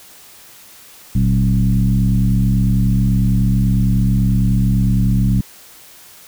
sine tone with frequency modulation, 120 Hz, B2, 49 cents flat, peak -11 dBFS, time 1.15-5.41 s, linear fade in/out 5 ms, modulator 69.1 Hz, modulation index 1.3, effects white hiss -42 dBFS RMS until 6.27 s

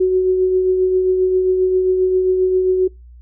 sine tone with tremolo, 371.4 Hz, F#4, 7 cents sharp, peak -10 dBFS, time 0-2.88 s, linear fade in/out 10 ms, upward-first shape triangle, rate 7.5 Hz, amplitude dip 40%, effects noise-tail reverb RT60 0.2 s tail -25 dB re dry + added 60 Hz sine -38 dBFS peak until 3.21 s

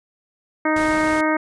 harmonic tone, 310.7 Hz, D#4, 2 cents flat, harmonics 1 / 2 / 3 / 4 / 5 / 6 / 7, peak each -20 / -23 / -25 / -26 / -27 / -28 / -28 dBFS, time 0.65-1.37 s, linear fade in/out 5 ms
pink noise, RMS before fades -32 dBFS, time 0.76-1.21 s, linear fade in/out 5 ms
effects resampled to 22050 Hz

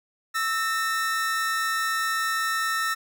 45% pulse tone pair together, 1312.7 / 1824 Hz, E6 / A#6, -8 / -38 cents, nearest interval tritone, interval 570 cents, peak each -26 / -27 dBFS, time 0.34-2.95 s, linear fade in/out 20 ms, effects none

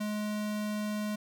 square tone, 210.5 Hz, G#3, 24 cents sharp, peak -32 dBFS, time 0-1.16 s, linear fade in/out 10 ms, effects none

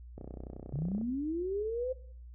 click train, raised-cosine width 2 ms, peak -30 dBFS, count 27, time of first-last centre 0.18-1.013 s, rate 31.2 Hz
sine linear sweep, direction up, 129.5 to 523.3 Hz, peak -31 dBFS, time 0.73-1.93 s, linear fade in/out 10 ms
effects noise-tail reverb RT60 0.5 s tail -17 dB re dry + added 60 Hz sine -46 dBFS peak until 2.34 s

